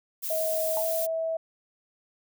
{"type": "noise", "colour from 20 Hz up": "violet", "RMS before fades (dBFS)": -32, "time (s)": [0.22, 1.07], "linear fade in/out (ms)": 20}
{"type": "tone with pitch glide", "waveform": "sine", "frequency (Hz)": [638, 650.3], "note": ["D#5", "E5"], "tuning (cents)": [43, -24], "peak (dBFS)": -26, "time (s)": [0.3, 1.37], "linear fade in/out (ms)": 5, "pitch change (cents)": 33, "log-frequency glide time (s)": [0.71, 0.87]}
{"type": "tone with exponential decay", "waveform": "sine", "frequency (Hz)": 880, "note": "A5", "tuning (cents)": 0, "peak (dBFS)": -28, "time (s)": [0.77, 0.89], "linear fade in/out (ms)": 0, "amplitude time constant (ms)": 24}
{"effects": []}